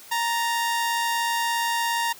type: tone pair together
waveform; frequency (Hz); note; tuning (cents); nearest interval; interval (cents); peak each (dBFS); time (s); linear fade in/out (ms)
sawtooth; 932 / 1767; A#5 / A6; -1 / +7; major seventh; 1108; -19 / -30; 0.11-2.13; 10
effects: white hiss -46 dBFS RMS until 2.19 s + high-pass 100 Hz 12 dB/octave